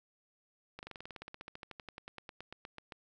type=slowing click train; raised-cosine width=0.3 ms; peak=-29 dBFS; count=28; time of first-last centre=0.79-2.922 s; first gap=39 ms; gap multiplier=1.05; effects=none